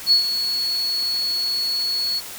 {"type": "tone with ADSR envelope", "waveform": "sine", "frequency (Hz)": 4378, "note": "C#8", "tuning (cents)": -22, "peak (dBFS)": -10, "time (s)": [0.06, 2.21], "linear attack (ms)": 56, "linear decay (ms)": 110, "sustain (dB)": -10, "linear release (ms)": 31, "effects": ["white hiss -35 dBFS RMS until 2.38 s"]}